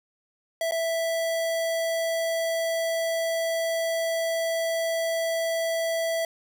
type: tone with dropouts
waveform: square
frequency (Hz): 659.3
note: E5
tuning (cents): 0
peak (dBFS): -25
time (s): 0.61-6.25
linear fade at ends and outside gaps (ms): 2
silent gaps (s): 0.711-0.72
effects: none